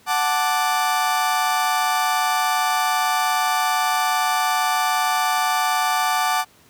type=chord; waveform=35% pulse; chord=D major; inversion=first; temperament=equal with one note detuned; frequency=740 / 877.5 / 1174.7 Hz; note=F#5 / A5 / D6; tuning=0 / -5 / 0 cents; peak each=-21 dBFS; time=0.06-6.45 s; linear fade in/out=50 ms; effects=pink hiss -53 dBFS RMS until 6.69 s + high-pass 100 Hz 12 dB/octave